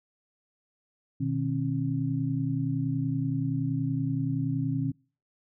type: tone cluster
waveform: sine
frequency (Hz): 124 / 154.6 / 270.1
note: B2 / D#3 / C#4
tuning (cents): +7 / -11 / -45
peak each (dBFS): -30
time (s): 1.2-4.92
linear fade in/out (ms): 10
effects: noise-tail reverb RT60 0.4 s tail -26 dB re dry